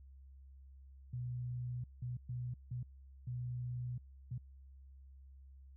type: tone bursts at uneven times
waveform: sine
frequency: 123.47 Hz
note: B2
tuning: in tune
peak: -38 dBFS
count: 6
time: 1.13-1.84 / 2.02-2.17 / 2.29-2.54 / 2.71-2.83 / 3.27-3.98 / 4.31-4.38 s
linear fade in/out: 5 ms
effects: added 67 Hz sine -54 dBFS peak until 5.76 s